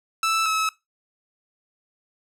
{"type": "tone pair in turn", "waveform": "sawtooth", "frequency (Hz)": [1318.5, 1294.4], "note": ["E6", "E6"], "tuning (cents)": [0, -32], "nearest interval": "unison", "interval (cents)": 32, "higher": "first", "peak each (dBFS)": [-16, -17], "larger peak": "first", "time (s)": [[0.23, 0.46], [0.46, 0.69]], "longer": "neither", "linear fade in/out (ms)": 2, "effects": ["noise-tail reverb RT60 0.2 s tail -20 dB re dry", "low-pass 11000 Hz 12 dB/octave"]}